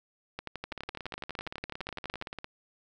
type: two click trains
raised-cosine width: 0.3 ms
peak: -22 / -20 dBFS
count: 31 / 23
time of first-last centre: 0.72-2.444 / 0.39-2.223 s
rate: 17.4 / 12 Hz
effects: none